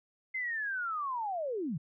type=linear sweep; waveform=sine; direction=down; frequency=2093 to 130.81 Hz; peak=-32 dBFS; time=0.34-1.78 s; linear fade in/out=10 ms; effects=none